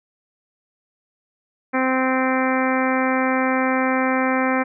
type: harmonic tone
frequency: 260 Hz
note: C4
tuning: 11 cents flat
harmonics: 1 / 2 / 3 / 4 / 5 / 6 / 7 / 8 / 9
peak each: -21 / -24 / -26 / -27 / -28 / -29 / -29 / -30 / -31 dBFS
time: 1.73-4.64 s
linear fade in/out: 20 ms
effects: none